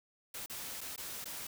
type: noise with dropouts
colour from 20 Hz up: white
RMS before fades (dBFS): -43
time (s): 0.34-1.47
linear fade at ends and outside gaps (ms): 5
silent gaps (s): 0.461-0.497 / 0.808-0.812 / 0.962-0.977 / 1.244-1.255
effects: none